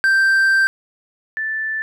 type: tone pair in turn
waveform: triangle / sine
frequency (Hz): 1568 / 1760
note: G6 / A6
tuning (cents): 0 / 0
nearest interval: major second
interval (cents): 200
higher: second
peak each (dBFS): -10 / -20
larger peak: first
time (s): 0.04-0.67 / 1.37-1.82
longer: first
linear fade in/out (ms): 0
effects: none